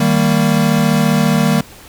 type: chord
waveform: square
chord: Eb major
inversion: none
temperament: equal with one note detuned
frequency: 155.56 / 196 / 230.8 Hz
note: Eb3 / G3 / Bb3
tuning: 0 / 0 / -17 cents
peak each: -16 dBFS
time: 0-1.61 s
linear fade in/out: 5 ms
effects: pink hiss -39 dBFS RMS until 1.88 s